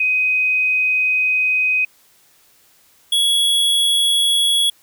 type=tone pair in turn; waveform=sine / square; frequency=2511 / 3352 Hz; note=D#7 / G#7; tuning=+15 / +15 cents; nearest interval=perfect fourth; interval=500 cents; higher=second; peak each=-14 dBFS; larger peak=neither; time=0-1.85 / 3.12-4.7 s; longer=first; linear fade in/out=5 ms; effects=white hiss -54 dBFS RMS until 4.82 s